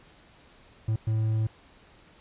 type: tone bursts at uneven times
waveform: triangle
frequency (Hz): 110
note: A2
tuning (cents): 0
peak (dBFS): -21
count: 2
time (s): 0.88-0.96 / 1.07-1.47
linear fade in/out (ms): 5
effects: pink hiss -56 dBFS RMS until 2.2 s + resampled to 8000 Hz